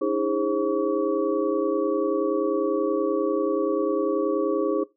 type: tone cluster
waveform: sine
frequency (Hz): 291.5 / 321.8 / 410.6 / 531 / 1132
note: D4 / E4 / G#4 / C5 / C#6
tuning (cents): -13 / -42 / -20 / +25 / +36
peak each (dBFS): -29 / -26 / -26 / -27 / -33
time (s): 0.01-4.84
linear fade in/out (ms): 10
effects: noise-tail reverb RT60 0.2 s tail -19 dB re dry